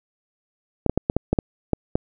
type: clicks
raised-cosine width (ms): 2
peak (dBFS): -5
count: 9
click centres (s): 0.863 / 0.896 / 0.976 / 1.099 / 1.166 / 1.33 / 1.388 / 1.733 / 1.955
effects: none